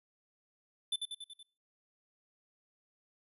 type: tone with echo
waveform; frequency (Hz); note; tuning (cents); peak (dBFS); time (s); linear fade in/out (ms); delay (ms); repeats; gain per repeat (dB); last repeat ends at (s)
square; 3520; A7; 0; -31; 0.92-0.96; 5; 94; 5; -4; 1.43
effects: noise-tail reverb RT60 0.5 s tail -24 dB re dry + resampled to 32000 Hz